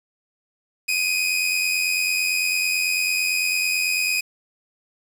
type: tone pair together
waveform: sawtooth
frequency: 2428 / 2517 Hz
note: D#7 / D#7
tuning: -43 / +19 cents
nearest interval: minor second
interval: 62 cents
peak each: -22 / -18 dBFS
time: 0.88-4.21 s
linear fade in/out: 10 ms
effects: resampled to 32000 Hz + 7-bit

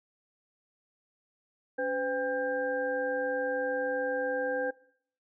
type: tone cluster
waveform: sine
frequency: 282.1 / 509 / 800 / 1593 Hz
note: C#4 / C5 / G5 / G6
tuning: +30 / -48 / +35 / +27 cents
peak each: -39 / -30 / -39 / -35 dBFS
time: 1.78-4.71 s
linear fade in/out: 10 ms
effects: noise-tail reverb RT60 0.6 s tail -21 dB re dry

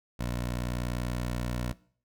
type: tone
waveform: 15% pulse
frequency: 60.5 Hz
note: B1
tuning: 35 cents flat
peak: -24 dBFS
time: 0.19-1.73 s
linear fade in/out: 10 ms
effects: noise-tail reverb RT60 0.5 s tail -20 dB re dry

